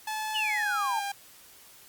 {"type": "tone with pitch glide", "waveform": "sawtooth", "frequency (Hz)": [864, 801.5], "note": ["A5", "G5"], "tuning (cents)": [-32, 38], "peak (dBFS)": -27, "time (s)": [0.07, 1.12], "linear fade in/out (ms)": 5, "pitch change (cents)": -130, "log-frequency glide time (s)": [0.39, 0.91]}
{"type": "exponential sweep", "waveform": "sine", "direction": "down", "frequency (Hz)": [3065, 823], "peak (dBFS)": -27, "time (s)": [0.34, 1.01], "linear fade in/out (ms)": 20}
{"effects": ["white hiss -53 dBFS RMS until 1.88 s", "Opus 48 kbps"]}